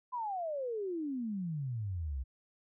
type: exponential sweep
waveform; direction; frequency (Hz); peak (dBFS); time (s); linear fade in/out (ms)
sine; down; 1026 to 61.5; -34; 0.12-2.24; 20
effects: none